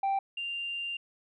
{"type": "tone pair in turn", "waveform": "sine", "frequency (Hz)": [784, 2788], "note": ["G5", "F7"], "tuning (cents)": [0, -4], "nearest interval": "octave + minor seventh", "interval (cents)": 2196, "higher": "second", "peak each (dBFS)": [-23, -32], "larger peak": "first", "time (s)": [[0.03, 0.19], [0.37, 0.97]], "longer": "second", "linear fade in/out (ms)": 5, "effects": ["tanh soft clip ceiling -25 dBFS"]}